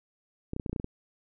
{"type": "clicks", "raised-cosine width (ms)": 3, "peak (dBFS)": -20, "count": 9, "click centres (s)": [0.534, 0.564, 0.598, 0.662, 0.696, 0.73, 0.762, 0.799, 0.844], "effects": []}